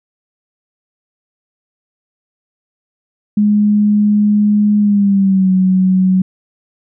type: tone with pitch glide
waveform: sine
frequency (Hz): 208.3 to 186.65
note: G#3 to F#3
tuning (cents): +5 to +15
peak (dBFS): -8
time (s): 3.37-6.22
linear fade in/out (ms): 5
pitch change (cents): -190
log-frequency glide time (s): 4.79-5.51
effects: none